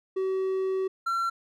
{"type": "tone pair in turn", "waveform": "triangle", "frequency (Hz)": [379.9, 1359.3], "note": ["F#4", "F6"], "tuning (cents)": [46, -47], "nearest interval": "octave + minor seventh", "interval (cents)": 2207, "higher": "second", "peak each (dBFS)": -23, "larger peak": "neither", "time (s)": [[0.16, 0.88], [1.06, 1.3]], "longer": "first", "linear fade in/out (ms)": 10, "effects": []}